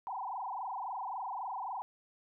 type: tone with frequency modulation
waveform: sine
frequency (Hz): 880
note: A5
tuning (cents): 0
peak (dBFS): -36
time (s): 0.07-1.82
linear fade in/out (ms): 0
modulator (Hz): 23.7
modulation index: 5.6
effects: none